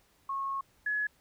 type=tone pair in turn; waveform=sine; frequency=1092 / 1694.6 Hz; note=C#6 / G#6; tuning=-26 / +34 cents; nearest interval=minor sixth; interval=760 cents; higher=second; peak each=-31 / -28 dBFS; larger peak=second; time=0.29-0.61 / 0.86-1.07 s; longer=first; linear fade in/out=5 ms; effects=pink hiss -67 dBFS RMS until 1.2 s